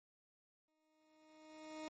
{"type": "tone with exponential growth", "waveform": "20% pulse", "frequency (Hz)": 311.1, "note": "D#4", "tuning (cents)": 0, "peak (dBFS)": -39, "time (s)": [0.68, 1.88], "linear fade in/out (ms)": 1, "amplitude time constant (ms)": 260, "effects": ["MP3 32 kbps"]}